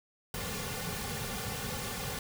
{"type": "noise with comb filter", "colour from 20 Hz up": "pink", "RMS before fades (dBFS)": -37, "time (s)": [0.34, 2.19], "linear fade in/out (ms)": 2, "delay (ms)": 3.1, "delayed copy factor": -0.9, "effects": []}